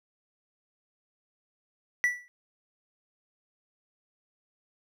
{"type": "tone with exponential decay", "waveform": "triangle", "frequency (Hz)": 1959, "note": "B6", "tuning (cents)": -15, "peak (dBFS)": -17, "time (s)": [2.04, 2.28], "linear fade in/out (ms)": 0, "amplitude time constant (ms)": 52, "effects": []}